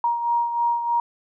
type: beating tone pair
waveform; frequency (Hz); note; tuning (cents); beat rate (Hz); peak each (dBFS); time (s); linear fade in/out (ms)
sine; 943 / 946.2; A#5 / A#5; +20 / +26; 3.2; -20 / -28; 0.04-1; 2
effects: none